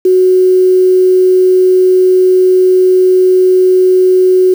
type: tone with quantisation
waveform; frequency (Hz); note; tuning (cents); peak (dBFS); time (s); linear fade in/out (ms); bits
sine; 370; F#4; 0; -4; 0.05-4.54; 5; 5
effects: none